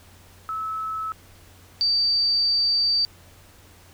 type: tone pair in turn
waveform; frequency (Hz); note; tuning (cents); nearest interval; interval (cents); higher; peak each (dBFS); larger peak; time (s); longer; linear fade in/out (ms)
sine; 1300 / 4633; E6 / D8; -24 / -24; octave + minor seventh; 2200; second; -26 / -18; second; 0.49-1.12 / 1.81-3.05; second; 0
effects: added 90 Hz sine -52 dBFS peak until 3.93 s + pink hiss -52 dBFS RMS until 3.93 s